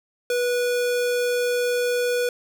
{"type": "tone", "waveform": "square", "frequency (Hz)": 488.7, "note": "B4", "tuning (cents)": -18, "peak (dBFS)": -21, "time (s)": [0.3, 2.29], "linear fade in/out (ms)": 2, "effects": []}